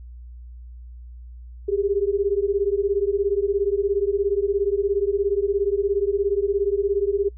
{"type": "beating tone pair", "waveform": "sine", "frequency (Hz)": [392, 409], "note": ["G4", "G#4"], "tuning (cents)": [0, -26], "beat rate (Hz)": 17, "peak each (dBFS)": -22, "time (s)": [1.68, 7.29], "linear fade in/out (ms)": 10, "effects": ["noise-tail reverb RT60 0.1 s tail -23 dB re dry", "added 60 Hz sine -37 dBFS peak until 7.37 s"]}